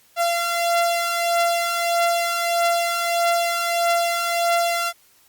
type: beating tone pair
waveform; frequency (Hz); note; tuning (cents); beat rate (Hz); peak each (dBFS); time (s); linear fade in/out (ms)
sawtooth; 684 / 685.6; F5 / F5; -36 / -32; 1.6; -21 / -16; 0.16-4.93; 50
effects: white hiss -56 dBFS RMS until 5.28 s + Opus 48 kbps